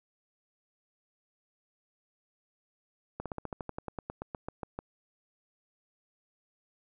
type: slowing click train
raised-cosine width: 1 ms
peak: -22 dBFS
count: 17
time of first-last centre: 3.2-4.79 s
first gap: 57 ms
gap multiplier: 1.07
effects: none